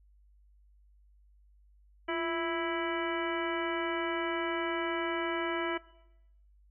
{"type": "harmonic tone with a mistuned harmonic", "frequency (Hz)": 329.6, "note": "E4", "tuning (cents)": 0, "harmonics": [1, 2, 3, 4, 5, 6, 7, 9], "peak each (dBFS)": [-34, -37, -39, -40, -41, -42, -42, -44], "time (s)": [2.08, 5.78], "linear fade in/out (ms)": 10, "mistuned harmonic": 1, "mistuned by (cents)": 71, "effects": ["noise-tail reverb RT60 0.9 s tail -20 dB re dry", "added 50 Hz sine -59 dBFS peak until 6.7 s"]}